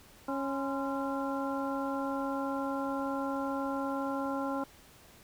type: harmonic tone with a mistuned harmonic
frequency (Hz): 274.7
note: C#4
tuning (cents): -16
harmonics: 1 / 2 / 3 / 4 / 5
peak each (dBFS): -34 / -37 / -39 / -40 / -41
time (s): 0.28-4.64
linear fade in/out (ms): 5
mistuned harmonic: 4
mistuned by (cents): -99
effects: pink hiss -57 dBFS RMS until 5.23 s